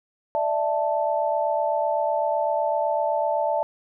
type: chord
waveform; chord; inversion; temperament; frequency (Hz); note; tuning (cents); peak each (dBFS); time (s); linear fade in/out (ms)
sine; D suspended second; none; equal with one note detuned; 591.4 / 659.3 / 880; D5 / E5 / A5; +12 / 0 / 0; -25; 0.35-3.63; 0
effects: none